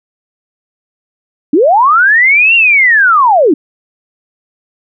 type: linear two-way sweep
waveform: sine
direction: up then down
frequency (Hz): 263.2 to 2794 to 263.2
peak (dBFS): -4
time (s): 1.53-3.54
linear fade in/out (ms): 5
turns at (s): 2.55
effects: none